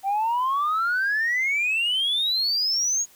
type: exponential sweep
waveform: sine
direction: up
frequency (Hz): 765 to 6760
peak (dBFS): -19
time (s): 0.03-3.06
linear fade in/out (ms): 50
effects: tanh soft clip ceiling -18 dBFS + white hiss -54 dBFS RMS until 3.15 s